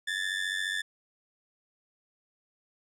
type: ring-modulated tone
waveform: 30% pulse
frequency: 1756 Hz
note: A6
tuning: 4 cents flat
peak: -24 dBFS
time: 0.07-0.82 s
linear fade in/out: 10 ms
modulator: 47.2 Hz
effects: low-pass 9000 Hz 12 dB/octave